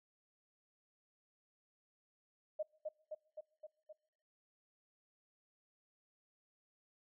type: tone with echo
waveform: sine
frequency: 616 Hz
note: D#5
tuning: 17 cents flat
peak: -35 dBFS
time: 2.59-2.63 s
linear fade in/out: 10 ms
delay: 260 ms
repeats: 5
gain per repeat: -3 dB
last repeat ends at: 3.93 s
effects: noise-tail reverb RT60 1.0 s tail -26 dB re dry